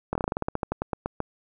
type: slowing click train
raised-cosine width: 1 ms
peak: -12 dBFS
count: 17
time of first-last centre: 0.13-1.203 s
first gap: 23 ms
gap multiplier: 1.13
effects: none